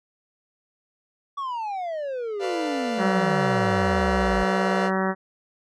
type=exponential sweep; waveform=triangle; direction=down; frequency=1148 to 49.12 Hz; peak=-25 dBFS; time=1.37-4.44 s; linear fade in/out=10 ms
type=chord; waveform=40% pulse; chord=B half-diminished seventh; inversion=third; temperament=equal; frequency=440 / 493.9 / 587.3 / 698.5 Hz; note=A4 / B4 / D5 / F5; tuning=0 / 0 / 0 / 0 cents; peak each=-34 / -30 / -34 / -29 dBFS; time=2.39-4.91 s; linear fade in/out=50 ms
type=harmonic tone; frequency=190 Hz; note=F#3; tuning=46 cents sharp; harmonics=1 / 2 / 3 / 4 / 5 / 6 / 7 / 8 / 9 / 10; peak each=-25 / -28 / -30 / -31 / -32 / -33 / -33 / -34 / -35 / -35 dBFS; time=2.97-5.15 s; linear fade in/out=50 ms
effects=low-pass 6000 Hz 12 dB/octave